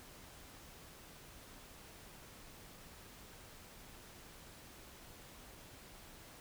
silence, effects pink hiss -56 dBFS RMS until 6.4 s

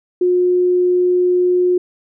sine tone, 359.8 Hz, F#4, 48 cents flat, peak -11 dBFS, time 0.21-1.78 s, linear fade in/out 5 ms, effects none

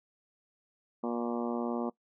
harmonic tone with a mistuned harmonic, 119 Hz, A#2, 36 cents sharp, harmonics 2 / 3 / 4 / 5 / 6 / 7 / 8 / 9 / 10, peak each -33 / -37 / -39 / -41 / -43 / -44 / -45 / -46 / -47 dBFS, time 1.03-1.9 s, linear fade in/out 10 ms, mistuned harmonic 10, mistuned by -40 cents, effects noise-tail reverb RT60 0.1 s tail -20 dB re dry

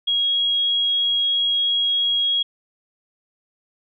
sine tone, 3299 Hz, G#7, 12 cents flat, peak -17 dBFS, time 0.07-2.43 s, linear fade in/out 10 ms, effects none

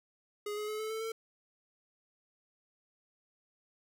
square tone with pitch steps, 415.3 / 421.8 / 428.5 / 435.2 / 442 / 449 Hz, G#4 / G#4 / A4 / A4 / A4 / A4, 0 / +27 / -46 / -19 / +8 / +35 cents, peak -36 dBFS, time 0.46-1.12 s, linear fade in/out 5 ms, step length 110 ms, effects none

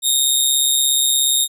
15% pulse tone with amplitude modulation, 3708 Hz, A#7, 10 cents flat, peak -4 dBFS, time 0.02-1.48 s, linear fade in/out 50 ms, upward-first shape sine, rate 137 Hz, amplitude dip 55%, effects resampled to 32000 Hz

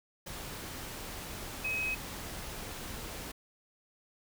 sine tone in noise, 2541 Hz, D#7, 36 cents sharp, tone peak -31 dBFS, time 1.64-1.95 s, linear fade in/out 10 ms, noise pink, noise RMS -42 dBFS, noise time 0.26-3.32 s, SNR +8 dB, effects none

